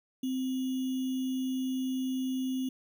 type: tone with sample-and-hold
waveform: sine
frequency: 260 Hz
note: C4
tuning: 11 cents flat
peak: -29 dBFS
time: 0.23-2.69 s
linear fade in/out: 5 ms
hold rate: 3150 Hz
effects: none